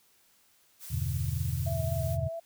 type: noise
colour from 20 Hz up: blue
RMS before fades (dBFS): -44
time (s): 0.79-2.18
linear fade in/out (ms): 50
type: chord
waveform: sine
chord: E minor seventh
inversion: none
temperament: equal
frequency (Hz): 82.41 / 98 / 123.47 / 146.83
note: E2 / G2 / B2 / D3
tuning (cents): 0 / 0 / 0 / 0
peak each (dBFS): -33 / -35 / -33 / -35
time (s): 0.9-2.29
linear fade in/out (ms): 20
type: tone with vibrato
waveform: sine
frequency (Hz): 658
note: E5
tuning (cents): -3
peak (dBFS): -34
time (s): 1.66-2.4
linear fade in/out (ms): 10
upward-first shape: sine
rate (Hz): 4.6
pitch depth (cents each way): 24
effects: white hiss -65 dBFS RMS until 2.45 s